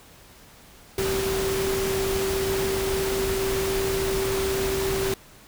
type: tone in noise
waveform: sine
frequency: 386.6 Hz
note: G4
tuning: 24 cents flat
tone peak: -24 dBFS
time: 0.98-5.14 s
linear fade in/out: 2 ms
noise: pink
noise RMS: -29 dBFS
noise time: 0.98-5.14 s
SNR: +2 dB
effects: pink hiss -50 dBFS RMS until 5.47 s